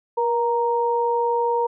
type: tone pair together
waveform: sine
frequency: 475.9 / 932.3 Hz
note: A#4 / A#5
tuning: +36 / 0 cents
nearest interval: octave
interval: 1164 cents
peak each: -21 dBFS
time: 0.17-1.67 s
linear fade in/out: 10 ms
effects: none